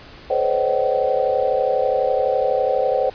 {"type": "tone cluster", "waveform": "sine", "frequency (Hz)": [430.5, 506, 538, 609, 761], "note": ["A4", "B4", "C5", "D#5", "F#5"], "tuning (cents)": [-38, 42, 48, -37, 48], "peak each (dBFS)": [-27, -21, -21, -24, -23], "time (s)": [0.3, 3.1], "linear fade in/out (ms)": 5, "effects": ["pink hiss -42 dBFS RMS until 3.14 s", "resampled to 11025 Hz"]}